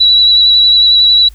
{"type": "tone with vibrato", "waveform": "sine", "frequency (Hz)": 3924, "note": "B7", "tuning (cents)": -12, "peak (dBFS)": -4, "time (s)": [0, 1.29], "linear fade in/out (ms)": 10, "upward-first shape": "sine", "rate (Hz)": 11, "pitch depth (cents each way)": 18, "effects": ["added 53 Hz sine -32 dBFS peak until 1.34 s", "white hiss -48 dBFS RMS until 1.34 s"]}